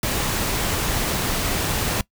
pink noise, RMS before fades -23 dBFS, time 0.03-2.01 s, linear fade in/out 2 ms, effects noise-tail reverb RT60 0.1 s tail -21 dB re dry

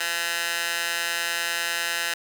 15% pulse tone with high-pass filter, 170 Hz, F3, 46 cents flat, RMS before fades -27 dBFS, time 0-2.14 s, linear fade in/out 5 ms, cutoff 1700 Hz, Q 1.1, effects none

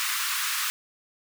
pink high-pass noise, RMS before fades -28 dBFS, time 0-0.7 s, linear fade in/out 0 ms, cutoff 1100 Hz, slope 48 dB/octave, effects none

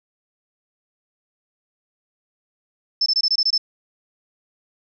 sine tone bursts, 5274 Hz, E8, in tune, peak -15 dBFS, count 8, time 3.01-3.579 s, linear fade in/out 5 ms, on 51 ms, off 23 ms, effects none

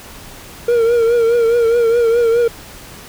triangle tone with vibrato, 466.2 Hz, A#4, in tune, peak -8 dBFS, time 0.68-2.48 s, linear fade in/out 5 ms, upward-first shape triangle, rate 4.8 Hz, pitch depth 65 cents each way, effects pink hiss -36 dBFS RMS until 3.08 s

